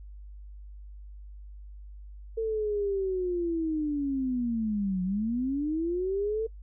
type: linear two-way sweep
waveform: sine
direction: down then up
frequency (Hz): 452.1 to 180 to 452.1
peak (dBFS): -26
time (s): 2.37-6.47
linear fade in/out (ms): 10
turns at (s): 5.03
effects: noise-tail reverb RT60 0.1 s tail -23 dB re dry + added 50 Hz sine -42 dBFS peak until 6.62 s